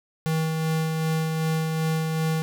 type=tone with tremolo; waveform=square; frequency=159.6 Hz; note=D#3; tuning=44 cents sharp; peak=-22 dBFS; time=0.26-2.42 s; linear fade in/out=0 ms; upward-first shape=sine; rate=2.6 Hz; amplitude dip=30%; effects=none